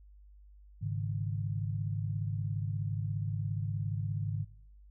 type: chord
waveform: sine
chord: Ab suspended fourth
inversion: none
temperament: equal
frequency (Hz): 103.83 / 138.59 / 155.56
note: Ab2 / Db3 / Eb3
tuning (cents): 0 / 0 / 0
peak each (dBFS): -34 / -38 / -38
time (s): 0.81-4.45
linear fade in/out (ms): 20
effects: noise-tail reverb RT60 0.7 s tail -22 dB re dry + added 50 Hz sine -53 dBFS peak until 4.9 s